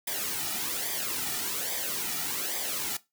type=noise with flanger; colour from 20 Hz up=white; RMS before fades=-32 dBFS; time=0.07-2.97 s; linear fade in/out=5 ms; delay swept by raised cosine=0.72 to 1.92 ms; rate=1.2 Hz; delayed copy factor=-0.7; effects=noise-tail reverb RT60 0.2 s tail -18 dB re dry